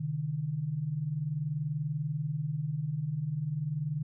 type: tone pair together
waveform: sine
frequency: 131.9 / 152.3 Hz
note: C3 / D#3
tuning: +14 / -37 cents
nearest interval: major second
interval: 249 cents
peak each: -36 / -31 dBFS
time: 0-4.03 s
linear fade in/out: 10 ms
effects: none